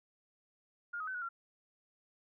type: tone with pitch steps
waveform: sine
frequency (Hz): 1416 / 1264 / 1523 / 1458 / 1374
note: F6 / D#6 / F#6 / F#6 / F6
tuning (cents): +23 / +27 / +50 / -26 / -29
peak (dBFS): -37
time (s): 0.93-1.29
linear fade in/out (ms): 10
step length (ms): 72
effects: none